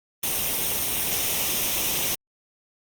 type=noise with comb filter; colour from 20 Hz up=white; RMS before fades=-25 dBFS; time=0.23-2.15 s; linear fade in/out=5 ms; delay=0.33 ms; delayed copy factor=+0.5; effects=Opus 32 kbps